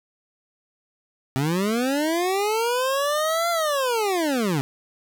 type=linear two-way sweep; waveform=25% pulse; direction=up then down; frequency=127.8 to 692 to 127.8 Hz; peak=-17 dBFS; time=1.36-4.61 s; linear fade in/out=0 ms; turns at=3.5 s; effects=none